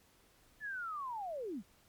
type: linear sweep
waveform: sine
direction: down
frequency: 1760 to 164.81 Hz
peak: -38 dBFS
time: 0.6-1.63 s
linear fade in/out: 50 ms
effects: pink hiss -67 dBFS RMS until 1.88 s + MP3 96 kbps